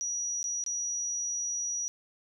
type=tone with dropouts; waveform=sine; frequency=5810 Hz; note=F#8; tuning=32 cents flat; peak=-30 dBFS; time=0.01-1.88 s; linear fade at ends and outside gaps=0 ms; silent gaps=0.429-0.441 / 0.639-0.663 s; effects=none